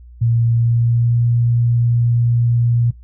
sine tone with pitch glide, 116.54 to 118.78 Hz, A#2 to A#2, 0 to +33 cents, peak -12 dBFS, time 0.21-2.91 s, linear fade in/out 10 ms, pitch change +33 cents, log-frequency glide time 0.5-1.17 s, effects noise-tail reverb RT60 0.2 s tail -21 dB re dry + added 60 Hz sine -37 dBFS peak until 3.03 s

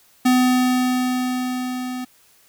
square tone with level ramp, 252.3 Hz, B3, 37 cents sharp, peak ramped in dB -13 to -27 dBFS, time 0.25-2.05 s, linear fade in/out 10 ms, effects white hiss -55 dBFS RMS until 2.48 s

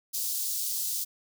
white high-pass noise, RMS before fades -31 dBFS, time 0.13-1.05 s, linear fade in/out 20 ms, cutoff 4300 Hz, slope 24 dB/octave, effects none

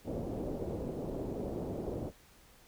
white low-pass noise, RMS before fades -38 dBFS, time 0.04-2.12 s, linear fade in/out 50 ms, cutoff 530 Hz, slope 24 dB/octave, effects pink hiss -61 dBFS RMS until 2.67 s

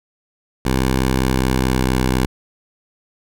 10% pulse tone with pitch glide, 65 to 63.81 Hz, C2 to C2, -11 to -43 cents, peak -7 dBFS, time 0.65-2.26 s, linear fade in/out 5 ms, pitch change -32 cents, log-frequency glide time 1.09-2.03 s, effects none

